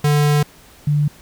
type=tone pair in turn; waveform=square / sine; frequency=147.4 / 147.4 Hz; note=D3 / D3; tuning=+7 / +7 cents; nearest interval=unison; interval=0 cents; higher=neither; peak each=-13 dBFS; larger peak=neither; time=0.04-0.43 / 0.87-1.08 s; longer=first; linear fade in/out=5 ms; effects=pink hiss -46 dBFS RMS until 1.21 s